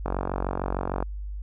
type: click train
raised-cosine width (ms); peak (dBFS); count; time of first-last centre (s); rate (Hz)
1; -13; 46; 0.06-1.026; 46.6
effects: added 50 Hz sine -31 dBFS peak until 1.42 s